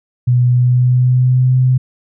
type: tone with pitch glide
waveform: sine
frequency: 123.47 to 128.19 Hz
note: B2 to C3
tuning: 0 to -35 cents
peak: -8 dBFS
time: 0.27-1.78 s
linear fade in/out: 10 ms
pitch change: +65 cents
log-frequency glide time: 0.49-1.55 s
effects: none